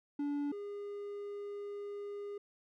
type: tone pair in turn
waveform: triangle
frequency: 288.2 / 407.6 Hz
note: D4 / G#4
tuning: -33 / -32 cents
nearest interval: tritone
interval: 601 cents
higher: second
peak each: -31 / -38 dBFS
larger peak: first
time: 0.19-0.52 / 0.52-2.38 s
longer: second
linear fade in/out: 5 ms
effects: none